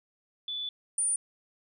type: tone pair in turn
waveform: sine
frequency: 3473 / 9289 Hz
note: A7 / D9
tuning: -23 / -20 cents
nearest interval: octave + perfect fourth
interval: 1703 cents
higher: second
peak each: -32 / -25 dBFS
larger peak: second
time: 0.48-0.69 / 0.98-1.16 s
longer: first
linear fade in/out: 2 ms
effects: none